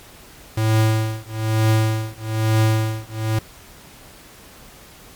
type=tone with tremolo; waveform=square; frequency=110 Hz; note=A2; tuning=in tune; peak=-13 dBFS; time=0.57-3.39 s; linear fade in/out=5 ms; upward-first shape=triangle; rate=1.1 Hz; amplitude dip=100%; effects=pink hiss -44 dBFS RMS until 5.15 s + MP3 96 kbps